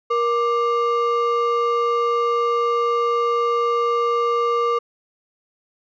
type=ring-modulated tone; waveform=triangle; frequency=826 Hz; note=G#5; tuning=10 cents flat; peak=-12 dBFS; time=0.1-4.79 s; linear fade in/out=10 ms; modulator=354 Hz; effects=resampled to 16000 Hz